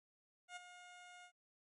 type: tone with ADSR envelope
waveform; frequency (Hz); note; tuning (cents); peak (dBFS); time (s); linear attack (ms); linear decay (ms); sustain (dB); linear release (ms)
15% pulse; 715; F5; +41; -39; 0.48-1.32; 84; 16; -10; 77
effects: MP3 48 kbps